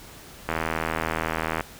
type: click train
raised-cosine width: 0.5 ms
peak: -10 dBFS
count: 91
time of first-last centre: 0.49-1.608 s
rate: 80.5 Hz
effects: pink hiss -45 dBFS RMS until 1.79 s